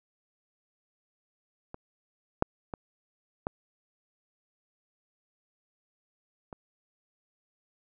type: clicks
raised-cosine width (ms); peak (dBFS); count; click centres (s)
1; -26 / -8 / -21 / -16 / -27; 5; 1.744 / 2.424 / 2.738 / 3.469 / 6.528
effects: none